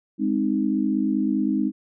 sine chord, Ab major, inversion none, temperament equal with one note detuned, 205.9 / 261.6 / 311.1 Hz, Ab3 / C4 / Eb4, -15 / 0 / 0 cents, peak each -24 dBFS, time 0.18-1.72 s, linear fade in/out 50 ms, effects none

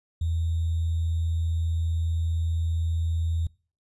sine tone with sample-and-hold, 82.41 Hz, E2, in tune, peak -23 dBFS, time 0.21-3.47 s, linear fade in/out 5 ms, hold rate 3675 Hz, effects noise-tail reverb RT60 0.4 s tail -24 dB re dry + resampled to 24000 Hz

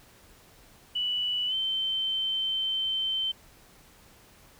sine tone with pitch glide, 2960 to 3095 Hz, F#7 to G7, 0 to -23 cents, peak -26 dBFS, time 0.95-3.32 s, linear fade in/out 10 ms, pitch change +77 cents, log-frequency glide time 1.47-1.54 s, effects pink hiss -56 dBFS RMS until 4.59 s

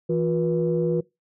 sine tone cluster, 165.4 / 357.9 / 483.5 Hz, E3 / F4 / B4, +6 / +42 / -37 cents, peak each -24 dBFS, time 0.09-1.01 s, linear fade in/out 10 ms, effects noise-tail reverb RT60 0.2 s tail -21 dB re dry + tanh soft clip ceiling -11 dBFS

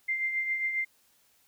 sine tone with tremolo, 2093 Hz, C7, in tune, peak -25 dBFS, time 0.08-0.85 s, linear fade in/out 10 ms, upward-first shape triangle, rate 7.4 Hz, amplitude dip 55%, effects white hiss -66 dBFS RMS until 1.47 s

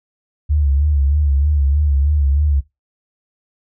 sine tone with vibrato, 71.9 Hz, D2, 36 cents flat, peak -12 dBFS, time 0.49-2.61 s, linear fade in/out 20 ms, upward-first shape sine, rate 3.2 Hz, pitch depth 82 cents each way, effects noise-tail reverb RT60 0.2 s tail -19 dB re dry

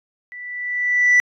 sine tone with level ramp, 1971 Hz, B6, 4 cents flat, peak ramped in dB -33 to -7 dBFS, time 0.32-1.2 s, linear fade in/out 0 ms, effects tanh soft clip ceiling -9 dBFS

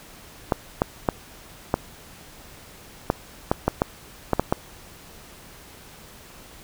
clicks, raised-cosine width 1 ms, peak -4 dBFS, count 11, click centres 0.522 / 0.819 / 1.088 / 1.741 / 3.101 / 3.515 / 3.68 / 3.819 / 4.333 / 4.396 / 4.525 s, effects pink hiss -46 dBFS RMS until 6.63 s

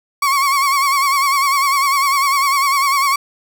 35% pulse tone with vibrato, 1107 Hz, C#6, 3 cents flat, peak -11 dBFS, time 0.22-3.16 s, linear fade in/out 5 ms, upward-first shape sine, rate 10 Hz, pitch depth 68 cents each way, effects none

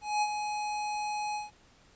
square tone with ADSR envelope, 839 Hz, G#5, 17 cents sharp, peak -25 dBFS, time 0.01-1.51 s, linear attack 210 ms, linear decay 48 ms, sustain -7 dB, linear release 160 ms, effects pink hiss -61 dBFS RMS until 1.95 s + resampled to 16000 Hz

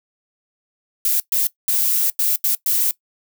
violet noise bursts at uneven times, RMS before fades -18 dBFS, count 6, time 1.05-1.2 / 1.32-1.47 / 1.68-2.1 / 2.19-2.36 / 2.44-2.55 / 2.66-2.91 s, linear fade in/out 2 ms, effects noise-tail reverb RT60 0.1 s tail -19 dB re dry

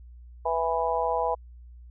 harmonic tone, 164.81 Hz, E3, in tune, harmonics 3 / 4 / 5 / 6, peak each -29 / -29 / -29 / -29 dBFS, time 0.45-1.35 s, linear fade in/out 10 ms, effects added 60 Hz sine -44 dBFS peak until 1.9 s

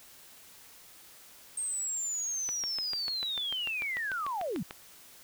sine linear sweep, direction down, 8500 to 138.59 Hz, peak -31 dBFS, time 1.57-4.63 s, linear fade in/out 5 ms
click train, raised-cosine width 0.3 ms, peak -23 dBFS, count 16, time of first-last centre 2.49-4.709 s, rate 6.76 Hz
effects white hiss -54 dBFS RMS until 5.23 s

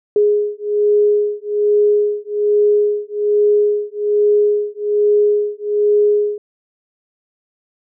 sine beating tone pair, 415.3 / 416.5 Hz, G#4 / G#4, 0 / +5 cents, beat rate 1.2 Hz, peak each -15 dBFS, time 0.16-6.38 s, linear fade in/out 2 ms, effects none

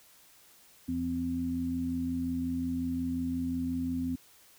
harmonic tone, 85.6 Hz, F2, 34 cents flat, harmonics 1 / 2 / 3, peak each -39 / -41 / -30 dBFS, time 0.88-4.16 s, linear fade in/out 10 ms, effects white hiss -59 dBFS RMS until 4.58 s

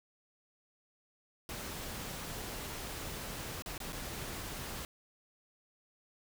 pink noise with dropouts, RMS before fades -42 dBFS, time 1.49-4.85 s, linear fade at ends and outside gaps 1 ms, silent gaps 3.622-3.66 / 3.779-3.802 / 3.924-3.929 s, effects none

